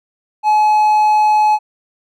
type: tone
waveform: triangle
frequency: 851 Hz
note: G#5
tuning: 42 cents sharp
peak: -7 dBFS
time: 0.43-1.59 s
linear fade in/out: 50 ms
effects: none